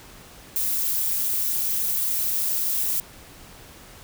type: noise with amplitude modulation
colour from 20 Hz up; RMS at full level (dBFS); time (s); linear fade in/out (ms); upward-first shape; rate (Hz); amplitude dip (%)
violet; -21; 0.56-3; 0; sine; 213; 70
effects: pink hiss -46 dBFS RMS until 4.03 s